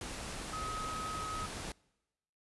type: tone in noise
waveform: sine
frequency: 1270 Hz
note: D#6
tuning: 35 cents sharp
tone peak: -38 dBFS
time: 0.53-1.46 s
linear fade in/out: 2 ms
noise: pink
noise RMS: -42 dBFS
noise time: 0.01-1.72 s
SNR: +1 dB
effects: noise-tail reverb RT60 1.0 s tail -25 dB re dry + resampled to 24000 Hz